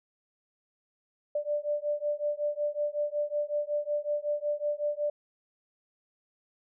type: beating tone pair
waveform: sine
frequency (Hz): 587.3 / 592.7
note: D5 / D5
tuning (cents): 0 / +16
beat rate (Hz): 5.4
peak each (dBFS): -31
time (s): 1.35-5.1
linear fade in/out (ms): 5
effects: none